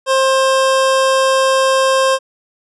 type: tone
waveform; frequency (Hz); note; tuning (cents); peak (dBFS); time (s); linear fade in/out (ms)
25% pulse; 530; C5; +22; -7; 0.06-2.19; 50
effects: resampled to 24000 Hz